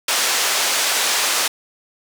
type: band-pass noise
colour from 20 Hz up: white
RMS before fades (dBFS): -19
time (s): 0.08-1.48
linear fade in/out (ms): 5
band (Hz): 480 to 7200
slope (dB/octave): 12
effects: none